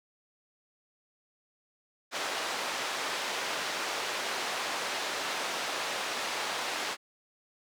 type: band-pass noise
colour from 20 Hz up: pink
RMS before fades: -34 dBFS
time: 2.11-6.97 s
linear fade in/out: 50 ms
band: 580 to 5700 Hz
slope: 12 dB/octave
effects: none